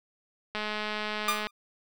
click train, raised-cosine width 0.3 ms, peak -17 dBFS, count 196, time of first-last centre 0.55-1.47 s, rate 212 Hz
sawtooth tone with exponential decay, 1205 Hz, D6, 44 cents sharp, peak -18 dBFS, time 1.28-1.51 s, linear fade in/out 5 ms, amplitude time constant 49 ms
effects none

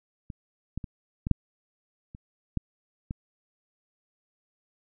clicks, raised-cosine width 5 ms, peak -25 / -19 / -24 / -17 / -7 / -30 / -14 / -20 dBFS, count 8, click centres 0.302 / 0.776 / 0.842 / 1.269 / 1.313 / 2.149 / 2.573 / 3.109 s, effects none

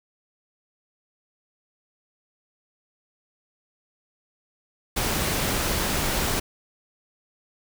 pink noise, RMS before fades -25 dBFS, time 4.96-6.4 s, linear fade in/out 10 ms, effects none

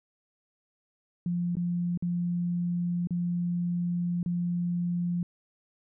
sine tone with dropouts, 174.61 Hz, F3, in tune, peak -26 dBFS, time 1.26-5.23 s, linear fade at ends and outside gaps 2 ms, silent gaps 1.554-1.568 / 1.975-2.024 / 3.072-3.107 / 4.23-4.26 s, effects none

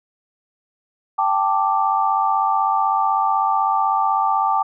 sine chord, G suspended second, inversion none, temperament equal, 784 / 880 / 1174.7 Hz, G5 / A5 / D6, 0 / 0 / 0 cents, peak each -20 dBFS, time 1.18-4.63 s, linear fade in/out 10 ms, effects none

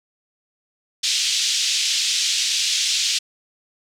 pink band-pass noise, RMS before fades -21 dBFS, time 1.03-3.19 s, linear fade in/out 10 ms, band 3000 to 6900 Hz, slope 24 dB/octave, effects none

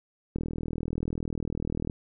click train, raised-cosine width 3 ms, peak -18 dBFS, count 63, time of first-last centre 0.36-1.898 s, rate 40.3 Hz, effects none

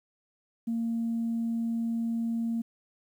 sine tone, 230 Hz, A#3, 23 cents flat, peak -26 dBFS, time 0.67-2.62 s, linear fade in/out 10 ms, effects tanh soft clip ceiling -23 dBFS + 10-bit

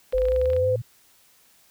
clicks, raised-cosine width 0.3 ms, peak -24 dBFS, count 12, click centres 0.125 / 0.182 / 0.219 / 0.254 / 0.285 / 0.32 / 0.362 / 0.415 / 0.457 / 0.502 / 0.533 / 0.565 s
sine tone with vibrato, 510 Hz, C5, 44 cents flat, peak -19 dBFS, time 0.13-0.76 s, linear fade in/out 5 ms, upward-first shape sine, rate 6 Hz, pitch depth 9 cents each way
sine exponential sweep, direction up, 46.93 to 120.8 Hz, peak -27 dBFS, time 0.14-0.82 s, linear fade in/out 10 ms
effects white hiss -58 dBFS RMS until 1.7 s

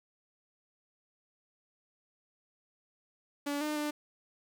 sawtooth tone with pitch steps, 287.1 / 302.2 / 297.7 Hz, D4 / D4 / D4, -39 / +50 / +24 cents, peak -28 dBFS, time 3.46-3.91 s, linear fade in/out 10 ms, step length 150 ms, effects 10-bit

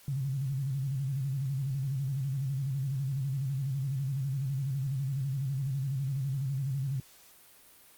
sine tone with vibrato, 135.6 Hz, C#3, 38 cents flat, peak -29 dBFS, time 0.08-7 s, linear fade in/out 2 ms, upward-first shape square, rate 12 Hz, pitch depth 79 cents each way, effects white hiss -57 dBFS RMS until 7.97 s + Opus 48 kbps

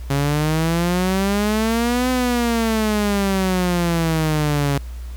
sawtooth exponential two-way sweep, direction up then down, 137.5 to 255.9 to 138.8 Hz, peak -13 dBFS, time 0.1-4.78 s, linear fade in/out 5 ms, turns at 2.1 s, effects added 60 Hz sine -28 dBFS peak until 5.16 s + pink hiss -47 dBFS RMS until 5.16 s

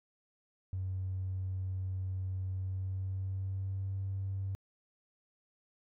triangle tone with pitch glide, 93.8 to 96.72 Hz, F#2 to G2, +24 to -23 cents, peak -30 dBFS, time 0.73-4.55 s, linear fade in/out 0 ms, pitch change +53 cents, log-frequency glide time 2.51-3.95 s, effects tanh soft clip ceiling -31 dBFS

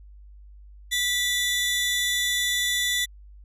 sawtooth tone pair together, 1968 / 3507 Hz, B6 / A7, -7 / -6 cents, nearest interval minor seventh, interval 1001 cents, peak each -22 dBFS, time 0.91-3.06 s, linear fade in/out 20 ms, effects added 50 Hz sine -44 dBFS peak until 3.44 s + resampled to 32000 Hz

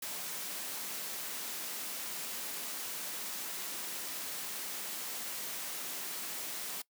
white high-pass noise, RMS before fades -40 dBFS, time 0.02-6.82 s, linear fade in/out 5 ms, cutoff 160 Hz, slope 24 dB/octave, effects noise-tail reverb RT60 0.1 s tail -21 dB re dry

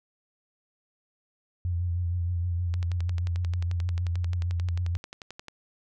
sine tone with vibrato, 87.31 Hz, F2, in tune, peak -25 dBFS, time 1.65-4.97 s, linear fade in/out 0 ms, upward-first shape triangle, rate 6.4 Hz, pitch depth 53 cents each way
click train, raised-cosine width 0.2 ms, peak -23 dBFS, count 32, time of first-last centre 2.74-5.483 s, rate 11.3 Hz
effects none

